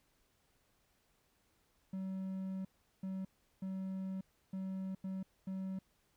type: tone bursts at uneven times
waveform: triangle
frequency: 190 Hz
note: F#3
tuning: 46 cents sharp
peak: -36 dBFS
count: 6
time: 1.93-2.65 / 3.03-3.25 / 3.62-4.21 / 4.53-4.95 / 5.04-5.23 / 5.47-5.79 s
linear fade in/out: 5 ms
effects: pink hiss -75 dBFS RMS until 6.16 s